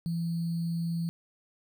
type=tone with sample-and-hold; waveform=sine; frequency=167.8 Hz; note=E3; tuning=31 cents sharp; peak=-28 dBFS; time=0.06-1.09 s; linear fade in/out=0 ms; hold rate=4410 Hz; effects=none